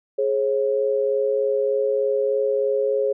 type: tone pair together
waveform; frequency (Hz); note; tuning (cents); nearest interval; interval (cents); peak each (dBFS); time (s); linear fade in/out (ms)
sine; 418.7 / 542; G#4 / C#5; +14 / -39; major third; 447; -21; 0.18-3.13; 10
effects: none